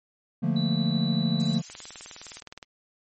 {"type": "chord", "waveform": "triangle", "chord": "Bb major seventh", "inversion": "first", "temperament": "equal", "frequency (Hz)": [146.83, 174.61, 220, 233.1], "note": ["D3", "F3", "A3", "Bb3"], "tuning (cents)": [0, 0, 0, 0], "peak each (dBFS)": [-26, -25, -26, -27], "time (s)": [0.42, 1.62], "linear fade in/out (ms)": 20}
{"type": "tone", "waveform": "sine", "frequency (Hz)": 3951, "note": "B7", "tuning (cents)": 0, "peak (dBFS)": -33, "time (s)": [0.56, 1.58], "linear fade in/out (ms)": 5}
{"type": "noise", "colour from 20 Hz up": "violet", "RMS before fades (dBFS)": -33, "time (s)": [1.4, 2.4], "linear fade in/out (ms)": 0}
{"type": "click train", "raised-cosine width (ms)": 0.2, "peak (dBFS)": -23, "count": 19, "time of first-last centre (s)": [1.7, 2.628], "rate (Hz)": 19.4}
{"effects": ["MP3 32 kbps"]}